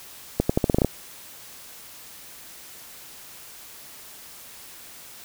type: accelerating click train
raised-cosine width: 2 ms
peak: -5 dBFS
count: 9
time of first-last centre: 0.4-0.847 s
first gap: 95 ms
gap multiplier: 0.84
effects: white hiss -44 dBFS RMS until 5.24 s